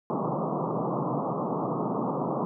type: band-pass noise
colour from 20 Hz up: pink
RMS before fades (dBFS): -29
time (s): 0.1-2.45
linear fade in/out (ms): 0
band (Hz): 130 to 1200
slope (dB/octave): 96
effects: none